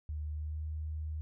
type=tone with pitch glide; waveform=sine; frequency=75.7 to 77.42 Hz; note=D#2 to D#2; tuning=-47 to -8 cents; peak=-35 dBFS; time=0.09-1.21 s; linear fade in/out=0 ms; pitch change=+39 cents; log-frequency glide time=0.31-0.64 s; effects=none